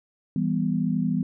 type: chord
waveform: sine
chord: E minor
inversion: none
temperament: just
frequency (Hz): 164.81 / 197.78 / 247.2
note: E3 / G3 / B3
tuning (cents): 0 / +16 / +2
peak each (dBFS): -26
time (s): 0.36-1.23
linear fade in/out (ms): 2
effects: none